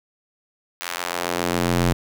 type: tone with high-pass filter sweep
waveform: square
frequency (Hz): 43.65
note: F1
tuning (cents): 0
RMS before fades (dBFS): -23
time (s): 0.81-1.93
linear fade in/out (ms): 0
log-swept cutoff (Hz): 1600 to 89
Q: 0.76
effects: none